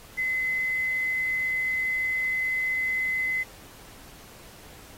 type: tone with quantisation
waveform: sine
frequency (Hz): 2037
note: C7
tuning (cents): -47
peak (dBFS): -24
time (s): 0.17-3.44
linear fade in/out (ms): 20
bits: 8
effects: pink hiss -49 dBFS RMS until 4.97 s + AAC 48 kbps